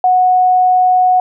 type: tone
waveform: sine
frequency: 735 Hz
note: F#5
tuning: 12 cents flat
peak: -7 dBFS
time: 0.04-1.2 s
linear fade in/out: 2 ms
effects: none